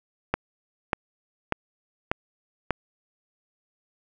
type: click train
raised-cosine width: 0.5 ms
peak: -7 dBFS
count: 5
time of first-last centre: 0.34-2.707 s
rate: 1.69 Hz
effects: none